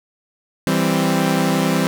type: chord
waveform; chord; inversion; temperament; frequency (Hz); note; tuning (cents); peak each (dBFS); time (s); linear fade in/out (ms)
sawtooth; C major; first; equal; 164.81 / 196 / 261.6; E3 / G3 / C4; 0 / 0 / 0; -16; 0.67-1.87; 0
effects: none